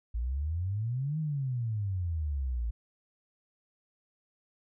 sine exponential two-way sweep, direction up then down, 55 to 159.5 to 55 Hz, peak -29 dBFS, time 0.14-2.71 s, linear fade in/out 10 ms, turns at 1.19 s, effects none

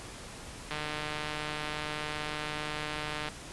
click train, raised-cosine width 0.3 ms, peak -19 dBFS, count 390, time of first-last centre 0.71-3.286 s, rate 151 Hz, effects pink hiss -45 dBFS RMS until 3.52 s + resampled to 24000 Hz

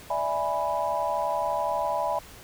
sine chord, E dominant seventh, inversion third, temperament equal, 587.3 / 659.3 / 830.6 / 987.8 Hz, D5 / E5 / G#5 / B5, 0 / 0 / 0 / 0 cents, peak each -31 / -30 / -30 / -29 dBFS, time 0.1-2.19 s, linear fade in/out 5 ms, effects pink hiss -47 dBFS RMS until 2.43 s

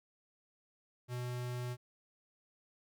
square tone, 123.47 Hz, B2, in tune, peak -38 dBFS, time 1.08-1.77 s, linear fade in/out 50 ms, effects none

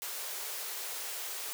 white high-pass noise, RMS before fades -39 dBFS, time 0.02-1.53 s, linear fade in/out 0 ms, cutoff 360 Hz, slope 96 dB/octave, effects none

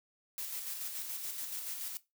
blue noise with tremolo, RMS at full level -39 dBFS, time 0.38-1.97 s, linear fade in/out 0 ms, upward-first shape square, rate 7 Hz, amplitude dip 35%, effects noise-tail reverb RT60 0.2 s tail -17 dB re dry

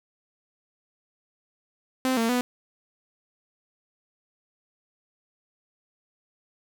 sawtooth tone with pitch steps, 259.1 / 228.1 / 247.3 Hz, C4 / A#3 / B3, -17 / -37 / +3 cents, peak -18 dBFS, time 2.05-2.41 s, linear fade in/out 0 ms, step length 120 ms, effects 8-bit

